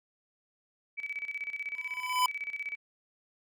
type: tone with tremolo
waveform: sine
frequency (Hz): 2290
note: D7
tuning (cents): -44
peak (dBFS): -32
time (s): 0.97-2.76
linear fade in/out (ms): 20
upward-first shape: square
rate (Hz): 16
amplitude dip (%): 75
type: tone with exponential growth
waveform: square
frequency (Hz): 1003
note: B5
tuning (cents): +26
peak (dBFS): -22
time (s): 1.75-2.26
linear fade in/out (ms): 2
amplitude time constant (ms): 110
effects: none